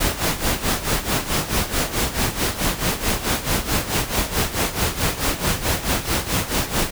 pink noise with tremolo, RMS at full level -19 dBFS, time 0-6.91 s, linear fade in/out 10 ms, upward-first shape sine, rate 4.6 Hz, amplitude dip 75%, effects none

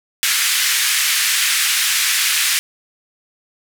pink band-pass noise, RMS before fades -17 dBFS, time 0.23-2.59 s, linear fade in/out 0 ms, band 1700 to 14000 Hz, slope 24 dB/octave, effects none

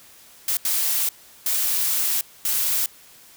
blue noise bursts at uneven times, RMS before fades -22 dBFS, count 4, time 0.48-0.57 / 0.65-1.09 / 1.46-2.21 / 2.45-2.86 s, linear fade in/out 2 ms, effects white hiss -49 dBFS RMS until 3.36 s

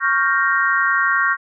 sine chord, G half-diminished seventh, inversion second, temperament equal, 1108.7 / 1396.9 / 1568 / 1864.7 Hz, Db6 / F6 / G6 / Bb6, 0 / 0 / 0 / 0 cents, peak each -20 dBFS, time 0-1.37 s, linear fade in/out 50 ms, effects none

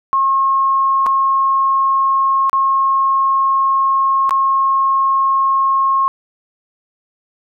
sine tone with dropouts, 1080 Hz, C#6, 45 cents flat, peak -11 dBFS, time 0.13-6.08 s, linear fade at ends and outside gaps 0 ms, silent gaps 1.062-1.066 / 2.496-2.53 / 4.294-4.308 s, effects none

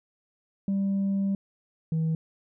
sine tone pair in turn, 196.4 / 160.64 Hz, G3 / E3, +4 / -44 cents, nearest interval minor third, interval 348 cents, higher first, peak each -21 dBFS, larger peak neither, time 0.68-1.35 / 1.92-2.15 s, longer first, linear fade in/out 2 ms, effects tanh soft clip ceiling -22 dBFS

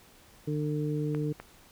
harmonic tone, 150 Hz, D3, 37 cents sharp, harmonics 1 / 2 / 3, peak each -30 / -33 / -35 dBFS, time 0.47-1.33 s, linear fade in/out 10 ms
clicks, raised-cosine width 0.5 ms, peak -25 dBFS, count 2, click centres 1.148 / 1.4 s
effects pink hiss -57 dBFS RMS until 1.71 s

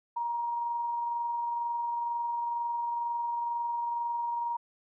sine tone with amplitude modulation, 944 Hz, A#5, 22 cents sharp, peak -28 dBFS, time 0.16-4.57 s, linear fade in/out 10 ms, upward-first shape sine, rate 22.1 Hz, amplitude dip 25%, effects none

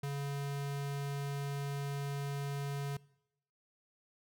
square tone, 141 Hz, C#3, 30 cents sharp, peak -36 dBFS, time 0.03-2.97 s, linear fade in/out 5 ms, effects noise-tail reverb RT60 0.8 s tail -22 dB re dry

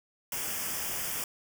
white band-stop noise, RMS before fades -34 dBFS, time 0.32-1.24 s, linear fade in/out 2 ms, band 3400 to 4800 Hz, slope 96 dB/octave, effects none

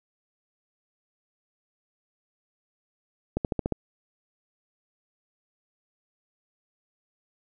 accelerating click train, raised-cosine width 2 ms, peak -12 dBFS, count 6, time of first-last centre 3.37-3.723 s, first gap 78 ms, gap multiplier 0.95, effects none

